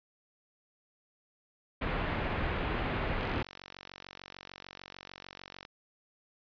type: low-pass noise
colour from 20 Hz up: pink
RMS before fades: -33 dBFS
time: 1.81-3.43 s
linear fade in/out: 10 ms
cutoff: 2800 Hz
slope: 24 dB/octave
type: click train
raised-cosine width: 0.2 ms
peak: -26 dBFS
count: 115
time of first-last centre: 3.21-5.651 s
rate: 46.7 Hz
effects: resampled to 11025 Hz